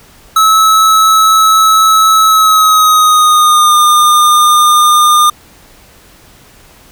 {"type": "tone with pitch glide", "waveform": "square", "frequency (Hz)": [1298, 1211.1], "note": ["E6", "D#6"], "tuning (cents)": [-27, -47], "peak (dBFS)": -5, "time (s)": [0.36, 5.3], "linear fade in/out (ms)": 5, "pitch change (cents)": -120, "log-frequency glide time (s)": [2.24, 3.75], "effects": ["pink hiss -41 dBFS RMS until 6.91 s"]}